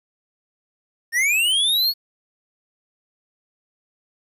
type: linear sweep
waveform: square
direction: up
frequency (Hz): 1790 to 4431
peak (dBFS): -17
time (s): 1.12-1.94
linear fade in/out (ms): 50
effects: resampled to 32000 Hz + 9-bit